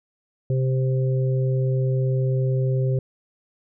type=harmonic tone; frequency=130.81 Hz; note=C3; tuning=in tune; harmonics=1 / 3 / 4; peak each=-19 / -29 / -31 dBFS; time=0.5-2.99 s; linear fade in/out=2 ms; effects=none